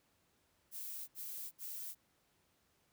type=noise bursts; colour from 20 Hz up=violet; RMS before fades=-45 dBFS; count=3; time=0.71-1.952 s; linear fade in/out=50 ms; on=370 ms; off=66 ms; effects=pink hiss -75 dBFS RMS until 2.92 s + high-pass 60 Hz 12 dB/octave